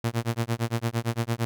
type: tone with tremolo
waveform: sawtooth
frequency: 116.54 Hz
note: A#2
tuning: in tune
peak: -18 dBFS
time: 0.04-1.45 s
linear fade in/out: 0 ms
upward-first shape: sine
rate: 8.8 Hz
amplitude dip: 100%
effects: none